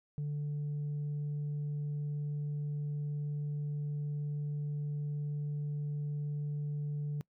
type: tone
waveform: sine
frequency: 146.83 Hz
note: D3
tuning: in tune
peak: -31 dBFS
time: 0.18-7.21 s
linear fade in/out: 0 ms
effects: noise-tail reverb RT60 0.1 s tail -25 dB re dry + tanh soft clip ceiling -32 dBFS